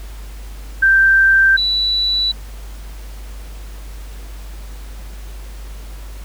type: tone pair in turn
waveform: sine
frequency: 1568 / 3951 Hz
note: G6 / B7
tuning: 0 / 0 cents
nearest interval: octave + major third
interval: 1600 cents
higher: second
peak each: -8 / -14 dBFS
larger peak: first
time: 0.82-1.57 / 1.57-2.32 s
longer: neither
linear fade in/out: 10 ms
effects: added 50 Hz sine -29 dBFS peak until 6.24 s + pink hiss -42 dBFS RMS until 6.24 s